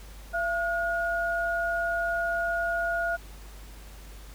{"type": "tone pair together", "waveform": "sine", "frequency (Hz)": [679, 1438.8], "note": ["F5", "F#6"], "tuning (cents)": [-49, -49], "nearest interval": "octave + minor second", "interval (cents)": 1300, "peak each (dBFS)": -28, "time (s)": [0.33, 3.17], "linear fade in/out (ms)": 20, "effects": ["added 50 Hz sine -43 dBFS peak until 4.34 s", "pink hiss -51 dBFS RMS until 4.34 s"]}